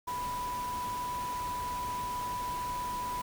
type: tone in noise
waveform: sine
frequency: 987.8 Hz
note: B5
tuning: in tune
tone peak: -33 dBFS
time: 0.07-3.22 s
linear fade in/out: 10 ms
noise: pink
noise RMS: -43 dBFS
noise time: 0.07-3.22 s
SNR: +7 dB
effects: none